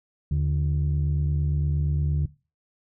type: tone pair together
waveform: sine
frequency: 77.78 / 146.36 Hz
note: D#2 / D3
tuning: 0 / -6 cents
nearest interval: major seventh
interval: 1094 cents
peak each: -22 dBFS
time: 0.31-2.26 s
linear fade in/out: 5 ms
effects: noise-tail reverb RT60 0.3 s tail -19 dB re dry + tanh soft clip ceiling -17 dBFS